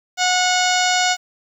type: harmonic tone with a mistuned harmonic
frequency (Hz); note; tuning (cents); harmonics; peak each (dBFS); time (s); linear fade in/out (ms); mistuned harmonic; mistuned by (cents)
730; F#5; -24; 1 / 2 / 3 / 4 / 5 / 6 / 7 / 8 / 9 / 10; -19 / -22 / -24 / -25 / -26 / -27 / -27 / -28 / -29 / -29; 0.17-1.17; 50; 9; +53
effects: 8-bit